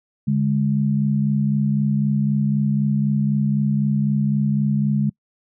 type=tone pair together; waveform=sine; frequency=143.38 / 207.3 Hz; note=D3 / G#3; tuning=-41 / -3 cents; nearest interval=tritone; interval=638 cents; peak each=-19 dBFS; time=0.27-5.1 s; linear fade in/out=10 ms; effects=noise-tail reverb RT60 0.1 s tail -26 dB re dry